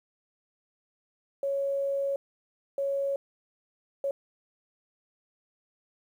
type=tone bursts at uneven times; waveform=sine; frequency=554.4 Hz; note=C#5; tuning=in tune; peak=-26 dBFS; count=3; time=1.43-2.16 / 2.78-3.16 / 4.04-4.11 s; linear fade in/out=2 ms; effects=10-bit